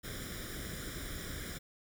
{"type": "noise with comb filter", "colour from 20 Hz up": "pink", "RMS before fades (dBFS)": -42, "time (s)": [0.03, 1.59], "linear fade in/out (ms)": 20, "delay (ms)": 0.56, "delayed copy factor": 0.8, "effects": []}